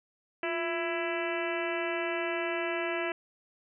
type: harmonic tone with a mistuned harmonic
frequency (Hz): 332.5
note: E4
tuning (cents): +15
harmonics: 1 / 2 / 3 / 4 / 5 / 6 / 7 / 8 / 9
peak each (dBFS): -34 / -35 / -41 / -41 / -39 / -40 / -40 / -40 / -46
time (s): 0.43-3.12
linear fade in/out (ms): 2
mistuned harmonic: 1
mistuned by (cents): +85
effects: none